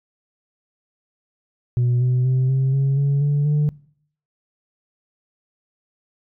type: tone with pitch steps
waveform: sine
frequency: 122.4 / 125.84 / 129.38 / 133.02 / 136.76 / 140.6 / 144.55 / 148.62 Hz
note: B2 / B2 / C3 / C3 / C#3 / C#3 / D3 / D3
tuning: -15 / +33 / -19 / +29 / -23 / +25 / -27 / +21 cents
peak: -13 dBFS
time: 1.77-3.69 s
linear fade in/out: 0 ms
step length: 240 ms
effects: noise-tail reverb RT60 0.6 s tail -23 dB re dry + tanh soft clip ceiling -14 dBFS